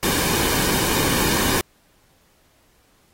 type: noise with comb filter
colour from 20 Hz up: pink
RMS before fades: -21 dBFS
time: 0.03-1.61 s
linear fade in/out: 0 ms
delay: 1.5 ms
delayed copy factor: -0.5
effects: pink hiss -60 dBFS RMS until 3.13 s + AAC 48 kbps